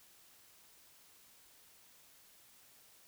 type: silence
effects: white hiss -63 dBFS RMS until 3.07 s